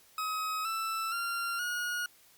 40% pulse tone with pitch steps, 1270 / 1325.5 / 1383.3 / 1443.8 Hz, D#6 / E6 / F6 / F#6, +35 / +9 / -17 / -43 cents, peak -31 dBFS, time 0.18-2.06 s, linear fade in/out 2 ms, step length 470 ms, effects white hiss -61 dBFS RMS until 2.37 s + Opus 48 kbps

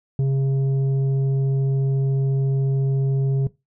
triangle tone with tanh clipping, 135.7 Hz, C#3, 36 cents flat, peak -18 dBFS, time 0.19-3.47 s, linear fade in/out 2 ms, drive 10 dB, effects noise-tail reverb RT60 0.2 s tail -18 dB re dry

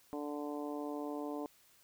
harmonic tone, 146.83 Hz, D3, in tune, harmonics 2 / 3 / 4 / 5 / 6 / 7, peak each -40 / -44 / -46 / -48 / -50 / -51 dBFS, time 0.13-1.46 s, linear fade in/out 0 ms, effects white hiss -66 dBFS RMS until 1.83 s

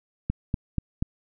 click train, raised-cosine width 5 ms, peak -12 dBFS, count 4, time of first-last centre 0.3-1.025 s, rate 4.14 Hz, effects none

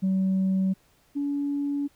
sine tone pair in turn, 190 / 284.7 Hz, F#3 / C#4, +46 / +46 cents, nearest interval perfect fifth, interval 700 cents, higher second, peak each -19 / -24 dBFS, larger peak first, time 0.02-0.74 / 1.15-1.88 s, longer second, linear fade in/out 20 ms, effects tanh soft clip ceiling -19 dBFS + pink hiss -63 dBFS RMS until 1.95 s

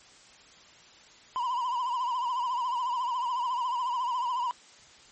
triangle tone with vibrato, 987.8 Hz, B5, in tune, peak -25 dBFS, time 1.36-4.51 s, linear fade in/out 0 ms, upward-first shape triangle, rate 14 Hz, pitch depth 110 cents each way, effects white hiss -54 dBFS RMS until 5.11 s + MP3 32 kbps

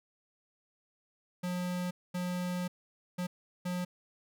square tone bursts at uneven times, 179.3 Hz, F3, 46 cents sharp, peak -33 dBFS, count 4, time 1.43-1.91 / 2.14-2.68 / 3.18-3.27 / 3.65-3.85 s, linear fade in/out 10 ms, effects none

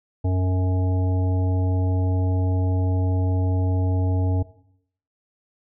harmonic tone with a mistuned harmonic, 92.5 Hz, F#2, in tune, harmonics 1 / 3 / 5 / 7 / 9, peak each -19 / -29 / -33 / -36 / -38 dBFS, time 0.24-4.43 s, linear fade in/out 10 ms, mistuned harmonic 5, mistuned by -24 cents, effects noise-tail reverb RT60 0.7 s tail -17 dB re dry

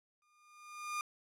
30% pulse tone with exponential growth, 1211 Hz, D#6, 47 cents flat, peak -31 dBFS, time 0.22-1.01 s, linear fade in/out 1 ms, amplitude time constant 170 ms, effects low-pass 12000 Hz 12 dB/octave

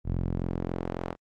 sawtooth tone with band-pass filter sweep, 43.65 Hz, F1, in tune, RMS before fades -31 dBFS, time 0.04-1.16 s, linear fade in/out 50 ms, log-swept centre 110 to 730 Hz, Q 0.73, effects Opus 48 kbps

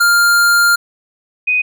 square / sine tone pair in turn, 1400 / 2495 Hz, F6 / D#7, +4 / +4 cents, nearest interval minor seventh, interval 1000 cents, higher second, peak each -9 / -11 dBFS, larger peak first, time 0-0.76 / 1.47-1.62 s, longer first, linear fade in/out 10 ms, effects none

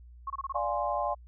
sine tone bursts, 1090 Hz, C#6, 29 cents flat, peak -31 dBFS, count 6, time 0.27-0.581 s, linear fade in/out 5 ms, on 31 ms, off 25 ms
sine chord, D half-diminished seventh, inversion none, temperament equal, 587.3 / 698.5 / 830.6 / 1046.5 Hz, D5 / F5 / Ab5 / C6, 0 / 0 / 0 / 0 cents, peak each -33 dBFS, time 0.54-1.15 s, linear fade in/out 20 ms
effects added 60 Hz sine -48 dBFS peak until 1.27 s

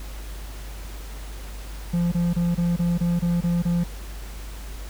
triangle tone bursts, 172.7 Hz, F3, 19 cents flat, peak -17 dBFS, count 9, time 1.93-3.84 s, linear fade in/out 10 ms, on 190 ms, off 25 ms, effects added 50 Hz sine -33 dBFS peak until 4.89 s + pink hiss -43 dBFS RMS until 4.89 s

